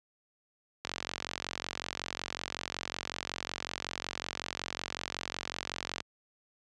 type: click train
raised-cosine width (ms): 0.2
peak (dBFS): -16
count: 235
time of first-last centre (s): 0.85-6.004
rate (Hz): 45.4
effects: high-pass 60 Hz 12 dB/octave + resampled to 24000 Hz